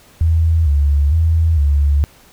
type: tone with vibrato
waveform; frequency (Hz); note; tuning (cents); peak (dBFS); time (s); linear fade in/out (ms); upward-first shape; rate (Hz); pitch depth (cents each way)
sine; 76.5; D#2; -29; -10; 0.21-2.04; 0; square; 1.1; 110
effects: pink hiss -47 dBFS RMS until 2.32 s